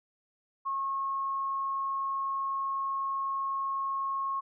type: tone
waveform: sine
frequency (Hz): 1088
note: C#6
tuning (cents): -33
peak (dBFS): -29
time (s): 0.65-4.41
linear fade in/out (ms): 20
effects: none